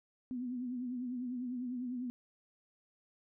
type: tone with vibrato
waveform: sine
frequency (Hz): 248.7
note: B3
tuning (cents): +12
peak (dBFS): -36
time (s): 0.31-2.1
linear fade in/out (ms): 0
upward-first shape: triangle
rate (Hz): 10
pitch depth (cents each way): 75
effects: none